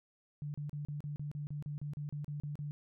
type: tone bursts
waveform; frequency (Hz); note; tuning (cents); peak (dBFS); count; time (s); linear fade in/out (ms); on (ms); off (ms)
sine; 146.83; D3; 0; -37; 15; 0.42-2.71; 0; 120; 35
effects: none